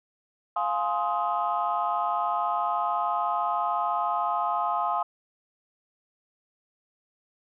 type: chord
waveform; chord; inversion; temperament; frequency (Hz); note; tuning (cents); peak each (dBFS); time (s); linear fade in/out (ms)
sine; F minor seventh; none; just; 698.5 / 838.1 / 1047.7 / 1257.2; F5 / Ab5 / C6 / Eb6; 0 / +16 / +2 / +18; -29; 0.56-5.03; 5
effects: tanh soft clip ceiling -15 dBFS